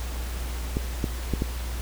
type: clicks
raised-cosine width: 3 ms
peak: -12 dBFS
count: 4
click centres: 0.769 / 1.042 / 1.337 / 1.421 s
effects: added 60 Hz sine -29 dBFS peak until 1.81 s + pink hiss -39 dBFS RMS until 1.81 s